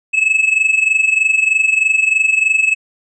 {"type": "tone with amplitude modulation", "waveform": "triangle", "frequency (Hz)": 2593, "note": "E7", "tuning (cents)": -29, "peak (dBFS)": -6, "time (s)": [0.13, 2.75], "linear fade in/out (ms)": 20, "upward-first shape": "sine", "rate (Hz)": 23.2, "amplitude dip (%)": 75, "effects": ["resampled to 22050 Hz"]}